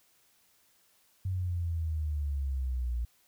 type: exponential sweep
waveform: sine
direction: down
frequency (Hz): 94.9 to 58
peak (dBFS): -29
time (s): 1.25-3.05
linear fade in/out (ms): 5
effects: white hiss -67 dBFS RMS until 3.27 s